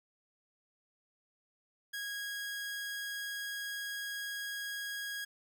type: tone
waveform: sawtooth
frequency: 1646 Hz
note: G#6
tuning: 16 cents flat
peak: -34 dBFS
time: 1.93-5.25 s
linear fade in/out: 10 ms
effects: none